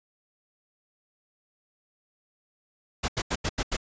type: noise bursts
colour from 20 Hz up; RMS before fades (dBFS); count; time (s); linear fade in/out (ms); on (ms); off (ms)
pink; -27; 6; 3.03-3.768; 10; 53; 84
effects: resampled to 16000 Hz